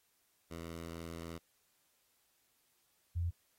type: tone pair in turn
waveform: 10% pulse / sine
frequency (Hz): 83.3 / 85.84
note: E2 / F2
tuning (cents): +19 / -29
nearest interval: minor second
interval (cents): 52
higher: second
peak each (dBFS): -35 / -32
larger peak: second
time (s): 0.5-1.39 / 3.15-3.31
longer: first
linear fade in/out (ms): 20
effects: white hiss -75 dBFS RMS until 3.58 s + AAC 48 kbps